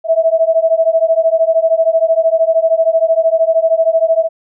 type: beating tone pair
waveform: sine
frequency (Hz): 646 / 659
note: E5 / E5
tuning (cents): -35 / -1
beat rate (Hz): 13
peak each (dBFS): -12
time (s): 0.04-4.29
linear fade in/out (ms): 50
effects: none